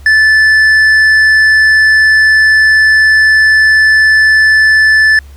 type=tone with tanh clipping; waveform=triangle; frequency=1748 Hz; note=A6; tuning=12 cents flat; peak=-5 dBFS; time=0.06-5.19 s; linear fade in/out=2 ms; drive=10 dB; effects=added 69 Hz sine -30 dBFS peak until 5.36 s + pink hiss -45 dBFS RMS until 5.36 s